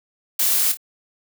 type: noise with echo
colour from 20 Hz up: blue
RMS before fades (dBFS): -19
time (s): 0.39-0.72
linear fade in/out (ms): 5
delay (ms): 26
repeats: 2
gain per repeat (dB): -9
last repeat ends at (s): 0.772
effects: none